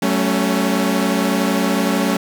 sawtooth chord, F# minor, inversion none, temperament equal with one note detuned, 189.21 / 220 / 277.2 Hz, F#3 / A3 / C#4, +39 / 0 / 0 cents, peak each -16 dBFS, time 0.02-2.17 s, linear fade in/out 5 ms, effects 7-bit

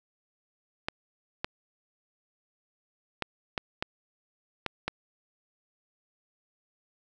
clicks, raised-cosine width 0.3 ms, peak -13 dBFS, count 7, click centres 0.885 / 1.445 / 3.223 / 3.578 / 3.825 / 4.663 / 4.88 s, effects none

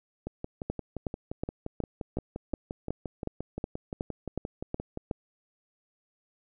two click trains, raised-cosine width 2 ms, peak -17 / -21 dBFS, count 13 / 28, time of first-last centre 0.7-5.112 / 0.27-4.974 s, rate 2.72 / 5.74 Hz, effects none

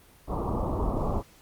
pink low-pass noise, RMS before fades -28 dBFS, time 0.27-1.23 s, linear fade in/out 50 ms, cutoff 1200 Hz, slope 96 dB/octave, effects pink hiss -56 dBFS RMS until 1.41 s + Opus 32 kbps

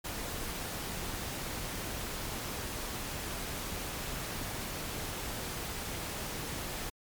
pink noise, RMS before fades -38 dBFS, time 0.04-6.9 s, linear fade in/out 10 ms, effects MP3 96 kbps

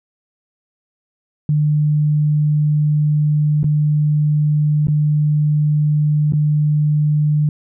sine tone with dropouts, 150 Hz, D3, 37 cents sharp, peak -12 dBFS, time 1.49-7.49 s, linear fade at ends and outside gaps 2 ms, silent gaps 3.632-3.642 / 4.871-4.883 / 6.323-6.334 s, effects none

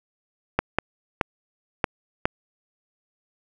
clicks, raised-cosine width 0.5 ms, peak -4 dBFS, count 5, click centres 0.59 / 0.786 / 1.212 / 1.842 / 2.255 s, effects none

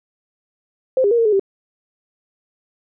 sine tone with pitch steps, 520 / 404.8 / 471.4 / 459.3 / 424.8 / 390.9 Hz, C5 / G#4 / A#4 / A#4 / G#4 / G4, -11 / -44 / +19 / -26 / +39 / -5 cents, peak -12 dBFS, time 0.97-1.396 s, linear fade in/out 2 ms, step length 71 ms, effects none

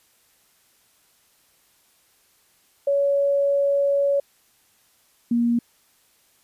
sine tone pair in turn, 562 / 236.3 Hz, C#5 / A#3, +24 / +24 cents, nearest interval octave + minor third, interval 1500 cents, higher first, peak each -17 dBFS, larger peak neither, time 2.87-4.2 / 5.31-5.59 s, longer first, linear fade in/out 5 ms, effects white hiss -61 dBFS RMS until 6.43 s + resampled to 32000 Hz

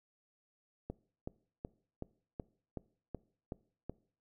click train, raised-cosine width 2 ms, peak -26 dBFS, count 9, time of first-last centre 0.9-3.896 s, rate 2.67 Hz, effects noise-tail reverb RT60 0.5 s tail -22 dB re dry

